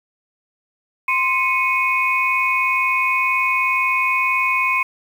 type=tone cluster; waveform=sine; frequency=1043 / 2199 / 2500 Hz; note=C6 / C#7 / D#7; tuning=-6 / -14 / +8 cents; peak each=-20 dBFS; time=1.08-4.83 s; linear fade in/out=5 ms; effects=7-bit